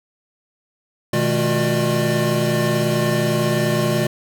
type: tone cluster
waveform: square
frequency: 125.2 / 156.3 / 213.8 / 357.2 / 596 Hz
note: B2 / D#3 / A3 / F4 / D5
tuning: +24 / +8 / -49 / +39 / +25 cents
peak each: -24 dBFS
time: 1.13-4.07 s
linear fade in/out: 5 ms
effects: none